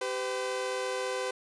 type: tone pair together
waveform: sawtooth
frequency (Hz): 389.1 / 507.3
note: G4 / B4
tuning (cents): -13 / +46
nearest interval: perfect fourth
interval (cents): 459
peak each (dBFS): -32 / -28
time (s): 0.01-1.31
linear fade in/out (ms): 5
effects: resampled to 22050 Hz